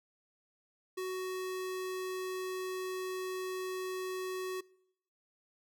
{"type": "tone", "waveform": "square", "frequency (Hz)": 372, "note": "F#4", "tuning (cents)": 9, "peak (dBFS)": -36, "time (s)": [0.97, 4.61], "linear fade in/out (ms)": 10, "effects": ["noise-tail reverb RT60 0.8 s tail -24 dB re dry"]}